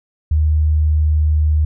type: tone with pitch glide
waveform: sine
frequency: 76.9 to 76.46 Hz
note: D#2 to D#2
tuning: -20 to -30 cents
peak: -11 dBFS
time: 0.31-1.65 s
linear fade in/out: 5 ms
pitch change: -10 cents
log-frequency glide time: 0.48-1.54 s
effects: none